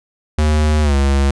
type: tone with pitch glide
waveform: square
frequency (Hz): 76.2 to 69.07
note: D#2 to C#2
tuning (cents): -36 to -6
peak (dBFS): -12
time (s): 0.38-1.31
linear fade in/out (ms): 5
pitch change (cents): -170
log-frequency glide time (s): 0.82-0.95
effects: resampled to 22050 Hz